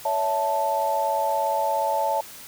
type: chord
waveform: sine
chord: A major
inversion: first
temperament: equal with one note detuned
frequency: 562.1 / 659.3 / 880 Hz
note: C#5 / E5 / A5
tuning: +24 / 0 / 0 cents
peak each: -27 / -27 / -23 dBFS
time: 0.05-2.21 s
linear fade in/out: 5 ms
effects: white hiss -42 dBFS RMS until 2.47 s